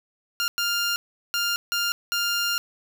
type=tone bursts at uneven times; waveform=15% pulse; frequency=1400 Hz; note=F6; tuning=4 cents sharp; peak=-16 dBFS; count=5; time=0.4-0.48 / 0.58-0.96 / 1.34-1.56 / 1.72-1.92 / 2.12-2.58 s; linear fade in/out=0 ms; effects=none